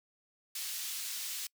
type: high-pass noise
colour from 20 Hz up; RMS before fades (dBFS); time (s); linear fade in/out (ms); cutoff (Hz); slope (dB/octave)
pink; -39; 0.55-1.47; 5; 3600; 12
effects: noise-tail reverb RT60 0.1 s tail -26 dB re dry